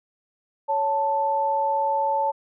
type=tone pair together; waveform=sine; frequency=557.7 / 882 Hz; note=C#5 / A5; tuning=+10 / +4 cents; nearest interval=minor sixth; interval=794 cents; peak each=-26 / -21 dBFS; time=0.68-2.32 s; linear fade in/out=20 ms; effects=none